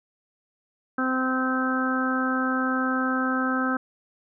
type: harmonic tone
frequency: 258.9 Hz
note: C4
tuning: 18 cents flat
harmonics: 1 / 2 / 3 / 4 / 5 / 6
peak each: -25 / -33 / -35 / -36 / -28 / -29 dBFS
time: 0.98-3.77 s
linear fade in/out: 5 ms
effects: none